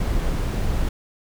brown noise, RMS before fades -22 dBFS, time 0-0.89 s, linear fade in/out 5 ms, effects none

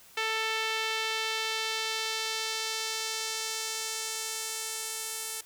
sawtooth tone with band-pass filter sweep, 442.6 Hz, A4, 10 cents sharp, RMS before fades -33 dBFS, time 0.17-5.41 s, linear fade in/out 5 ms, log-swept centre 2600 to 9800 Hz, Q 1.1, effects white hiss -55 dBFS RMS until 5.45 s

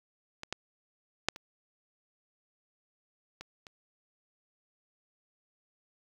clicks, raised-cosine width 0.2 ms, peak -22 / -16 / -8 / -27 / -25 / -30 dBFS, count 6, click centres 0.434 / 0.526 / 1.286 / 1.361 / 3.41 / 3.668 s, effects 8-bit

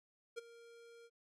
square tone with ADSR envelope, 466.5 Hz, A#4, 1 cent sharp, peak -40 dBFS, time 0.36-1.1 s, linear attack 23 ms, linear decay 16 ms, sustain -17 dB, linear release 47 ms, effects low-pass 9000 Hz 12 dB/octave

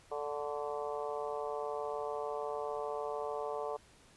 harmonic tone with a mistuned harmonic, 146.83 Hz, D3, in tune, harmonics 3 / 4 / 5 / 6 / 7 / 8, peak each -39 / -41 / -43 / -45 / -46 / -47 dBFS, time 0.11-3.77 s, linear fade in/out 10 ms, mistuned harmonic 8, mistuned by -40 cents, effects pink hiss -62 dBFS RMS until 4.16 s + resampled to 24000 Hz

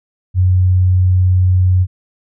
sine tone, 91.8 Hz, F#2, 13 cents flat, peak -8 dBFS, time 0.34-1.87 s, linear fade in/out 50 ms, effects none

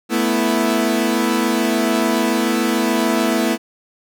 sawtooth chord, A suspended second, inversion none, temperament equal, 220 / 246.9 / 329.6 Hz, A3 / B3 / E4, 0 / 0 / 0 cents, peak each -16 dBFS, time 0.09-3.58 s, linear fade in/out 50 ms, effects none

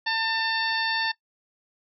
harmonic tone, 897 Hz, A5, 33 cents sharp, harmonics 1 / 2 / 3 / 4 / 5 / 6, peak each -29 / -27 / -35 / -33 / -30 / -41 dBFS, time 0.06-1.12 s, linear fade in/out 10 ms, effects noise-tail reverb RT60 0.1 s tail -20 dB re dry

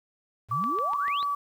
sine exponential sweep, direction up, 95.9 to 4565 Hz, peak -32 dBFS, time 0.48-1.25 s, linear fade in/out 50 ms
sine tone with pitch glide, 1155 to 1147 Hz, D6 to D6, -29 to -41 cents, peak -25 dBFS, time 0.51-1.35 s, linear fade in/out 5 ms, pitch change -12 cents, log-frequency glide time 0.83-0.99 s
click train, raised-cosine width 0.3 ms, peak -25 dBFS, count 5, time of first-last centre 0.64-1.228 s, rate 6.8 Hz
effects 9-bit

